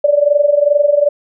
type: tone with amplitude modulation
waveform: sine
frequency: 582 Hz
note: D5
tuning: 16 cents flat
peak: -5 dBFS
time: 0.04-1.09 s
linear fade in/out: 5 ms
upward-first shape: sine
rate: 22.5 Hz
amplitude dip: 80%
effects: none